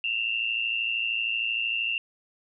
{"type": "tone pair together", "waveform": "sine", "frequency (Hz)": [2681, 2794], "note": ["E7", "F7"], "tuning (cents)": [29, 0], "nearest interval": "minor second", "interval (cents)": 71, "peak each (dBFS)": -28, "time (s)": [0.04, 1.98], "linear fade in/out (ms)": 2, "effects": []}